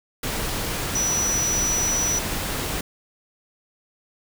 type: tone in noise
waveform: sine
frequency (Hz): 5900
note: F#8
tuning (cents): -6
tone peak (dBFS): -21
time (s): 0.95-2.19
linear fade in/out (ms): 5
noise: pink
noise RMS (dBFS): -27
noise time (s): 0.23-2.81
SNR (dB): +3
effects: none